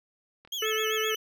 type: clicks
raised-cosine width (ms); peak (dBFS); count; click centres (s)
0.3; -35 / -38; 2; 0.45 / 0.475
type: tone with vibrato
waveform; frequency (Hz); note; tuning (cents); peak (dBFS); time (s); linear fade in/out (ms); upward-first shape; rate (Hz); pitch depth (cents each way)
35% pulse; 3147; G7; +6; -29; 0.52-1.16; 5; sine; 7.7; 120
type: harmonic tone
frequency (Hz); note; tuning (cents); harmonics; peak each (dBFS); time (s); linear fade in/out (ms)
435.9; A4; -16; 1 / 3 / 4 / 5 / 6; -29 / -34 / -35 / -36 / -37; 0.62-1.15; 5
effects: none